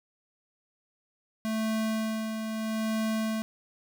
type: tone with tremolo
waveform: square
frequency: 220 Hz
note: A3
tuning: in tune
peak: -27 dBFS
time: 1.45-3.42 s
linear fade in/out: 0 ms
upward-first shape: sine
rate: 0.78 Hz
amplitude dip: 45%
effects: none